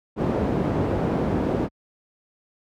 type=low-pass noise; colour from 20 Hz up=white; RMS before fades=-23 dBFS; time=0.16-1.69 s; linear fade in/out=50 ms; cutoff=400 Hz; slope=12 dB/octave; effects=high-pass 60 Hz 12 dB/octave